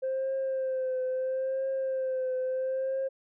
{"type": "tone with vibrato", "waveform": "sine", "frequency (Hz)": 523.3, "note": "C5", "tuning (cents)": 0, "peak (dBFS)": -26, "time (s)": [0.02, 3.09], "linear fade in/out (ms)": 20, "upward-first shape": "triangle", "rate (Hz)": 0.75, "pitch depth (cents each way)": 39, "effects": ["tanh soft clip ceiling -25 dBFS"]}